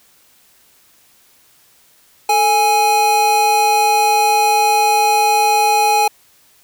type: tone pair together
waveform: square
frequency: 440 / 830.6 Hz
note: A4 / G#5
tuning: 0 / 0 cents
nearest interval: major seventh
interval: 1100 cents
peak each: -22 / -12 dBFS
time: 2.29-6.08 s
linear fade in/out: 5 ms
effects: white hiss -52 dBFS RMS until 6.63 s